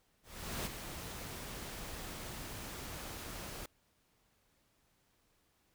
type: noise with ADSR envelope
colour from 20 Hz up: pink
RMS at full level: -38 dBFS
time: 0.23-3.66 s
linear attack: 430 ms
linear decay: 17 ms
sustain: -7 dB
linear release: 4 ms
effects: pink hiss -74 dBFS RMS until 5.74 s